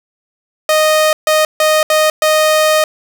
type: tone bursts at uneven times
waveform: sawtooth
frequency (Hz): 620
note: D#5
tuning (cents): -6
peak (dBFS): -5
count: 5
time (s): 0.69-1.13 / 1.27-1.45 / 1.6-1.83 / 1.9-2.1 / 2.22-2.84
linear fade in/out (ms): 2
effects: none